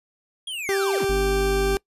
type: linear sweep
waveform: square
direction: down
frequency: 3322 to 73.42 Hz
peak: -29 dBFS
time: 0.47-1.05 s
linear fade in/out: 5 ms
type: tone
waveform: 40% pulse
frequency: 392 Hz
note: G4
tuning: in tune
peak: -20 dBFS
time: 0.69-1.77 s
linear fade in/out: 0 ms
type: harmonic tone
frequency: 50.1 Hz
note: G1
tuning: 38 cents sharp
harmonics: 1 / 3 / 5 / 6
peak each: -24 / -34 / -34 / -40 dBFS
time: 1.09-1.76 s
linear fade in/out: 5 ms
effects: noise-tail reverb RT60 0.1 s tail -23 dB re dry + resampled to 32000 Hz